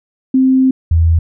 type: tone pair in turn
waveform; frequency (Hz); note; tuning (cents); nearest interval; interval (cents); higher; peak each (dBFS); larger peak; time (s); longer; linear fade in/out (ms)
sine; 261.6 / 82.4; C4 / E2; 0 / 0; octave + minor sixth; 2000; first; -7; neither; 0.34-0.71 / 0.91-1.19; first; 5
effects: none